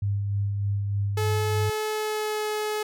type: tone with tremolo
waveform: sine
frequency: 100.7 Hz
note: G2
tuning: 47 cents sharp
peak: -22 dBFS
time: 0.02-1.7 s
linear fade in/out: 5 ms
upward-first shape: sine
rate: 3.3 Hz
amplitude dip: 30%
type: tone with pitch glide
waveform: sawtooth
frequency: 430.3 to 425.6 Hz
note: A4 to G#4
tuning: -39 to +42 cents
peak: -22 dBFS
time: 1.17-2.83 s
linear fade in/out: 5 ms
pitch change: -19 cents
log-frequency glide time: 1.89-2.5 s
effects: none